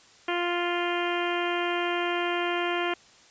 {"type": "harmonic tone", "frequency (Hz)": 349.3, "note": "F4", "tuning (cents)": 0, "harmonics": [1, 2, 3, 4, 5, 6, 7, 8, 9], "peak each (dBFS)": [-29, -32, -34, -35, -36, -37, -37, -38, -39], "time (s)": [0.28, 2.94], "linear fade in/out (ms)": 5, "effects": ["white hiss -55 dBFS RMS until 3.3 s", "resampled to 16000 Hz"]}